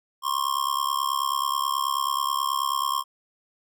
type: tone with amplitude modulation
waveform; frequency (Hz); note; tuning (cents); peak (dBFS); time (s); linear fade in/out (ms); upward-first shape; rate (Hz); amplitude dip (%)
square; 1072; C6; +42; -20; 0.22-3.04; 50; sine; 69.3; 95
effects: none